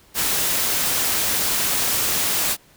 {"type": "noise", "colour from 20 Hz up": "white", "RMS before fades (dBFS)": -21, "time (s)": [0.14, 2.57], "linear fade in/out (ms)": 50, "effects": ["pink hiss -53 dBFS RMS until 2.76 s"]}